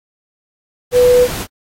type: tone in noise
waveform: sine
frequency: 493.9 Hz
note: B4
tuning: in tune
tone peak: -6 dBFS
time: 0.92-1.28 s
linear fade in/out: 50 ms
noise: pink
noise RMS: -23 dBFS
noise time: 0.91-1.47 s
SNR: +14 dB
effects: AAC 48 kbps